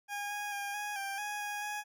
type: tone with pitch steps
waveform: 20% pulse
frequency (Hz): 816 / 824 / 807 / 829 / 790 / 831 / 826 / 834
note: G#5 / G#5 / G#5 / G#5 / G5 / G#5 / G#5 / G#5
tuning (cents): -31 / -14 / -50 / -3 / +13 / +1 / -10 / +7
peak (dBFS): -31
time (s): 0.08-1.84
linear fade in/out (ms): 50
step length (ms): 220
effects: none